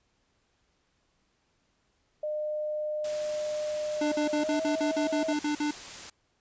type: tone with pitch glide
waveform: sine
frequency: 606 to 640.2 Hz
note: D#5 to D#5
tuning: -46 to +49 cents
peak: -29 dBFS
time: 2.23-5.33 s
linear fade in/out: 5 ms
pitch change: +95 cents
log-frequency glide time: 4.41-4.55 s
type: noise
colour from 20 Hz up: white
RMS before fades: -42 dBFS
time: 3.04-6.1 s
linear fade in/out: 5 ms
type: tone bursts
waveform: square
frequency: 297.3 Hz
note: D4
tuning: 21 cents sharp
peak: -27 dBFS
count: 11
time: 4.01-5.71 s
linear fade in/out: 5 ms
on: 110 ms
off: 49 ms
effects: pink hiss -72 dBFS RMS until 6.4 s + resampled to 16000 Hz